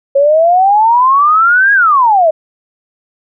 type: exponential two-way sweep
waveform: sine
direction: up then down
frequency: 544 to 1661.2 to 610 Hz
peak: -5 dBFS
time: 0.15-2.31 s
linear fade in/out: 10 ms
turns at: 1.73 s
effects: none